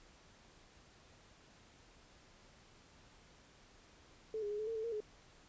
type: tone with pitch steps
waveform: sine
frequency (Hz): 438.3 / 411.6 / 417 / 431.6 / 453.4 / 438.8 / 463.7 / 424.1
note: A4 / G#4 / G#4 / A4 / A#4 / A4 / A#4 / G#4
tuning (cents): -7 / -16 / +7 / -33 / -48 / -5 / -9 / +36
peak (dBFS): -37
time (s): 4.34-5.004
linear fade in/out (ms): 2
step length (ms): 83
effects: pink hiss -63 dBFS RMS until 5.48 s + resampled to 16000 Hz